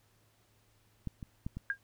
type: clicks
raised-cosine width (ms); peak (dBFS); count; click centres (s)
5; -24 / -30 / -24 / -27; 4; 1.073 / 1.228 / 1.465 / 1.57
type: tone with exponential decay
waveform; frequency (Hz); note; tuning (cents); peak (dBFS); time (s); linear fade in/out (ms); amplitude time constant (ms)
sine; 1616; G#6; -48; -25; 1.7-1.78; 1; 16
effects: added 107 Hz sine -70 dBFS peak until 1.83 s + pink hiss -70 dBFS RMS until 1.83 s